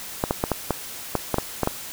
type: clicks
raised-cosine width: 1 ms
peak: -6 dBFS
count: 10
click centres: 0.239 / 0.309 / 0.439 / 0.517 / 0.707 / 1.153 / 1.343 / 1.384 / 1.633 / 1.674 s
effects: white hiss -36 dBFS RMS until 1.92 s